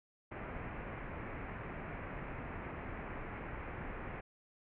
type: low-pass noise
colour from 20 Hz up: pink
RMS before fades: -44 dBFS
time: 0.31-4.21 s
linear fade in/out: 10 ms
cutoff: 2400 Hz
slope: 48 dB/octave
effects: none